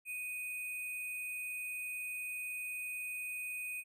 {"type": "tone with sample-and-hold", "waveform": "sine", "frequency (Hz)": 2489, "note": "D#7", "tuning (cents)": 0, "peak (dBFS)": -38, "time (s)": [0.05, 3.84], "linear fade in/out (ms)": 50, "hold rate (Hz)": 11025, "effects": ["resampled to 32000 Hz"]}